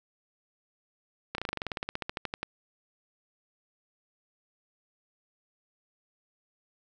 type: slowing click train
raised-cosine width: 0.3 ms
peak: -16 dBFS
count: 20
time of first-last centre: 1.35-2.43 s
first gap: 32 ms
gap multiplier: 1.06
effects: none